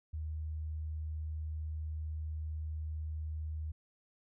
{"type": "tone", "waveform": "sine", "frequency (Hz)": 77.78, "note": "D#2", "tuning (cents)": 0, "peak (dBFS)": -36, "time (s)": [0.13, 3.72], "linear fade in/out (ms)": 10, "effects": []}